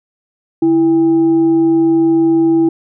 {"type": "tone with frequency modulation", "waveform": "sine", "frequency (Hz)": 329.6, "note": "E4", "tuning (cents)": 0, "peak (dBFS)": -8, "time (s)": [0.62, 2.69], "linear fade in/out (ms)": 5, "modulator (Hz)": 473, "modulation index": 0.23, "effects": []}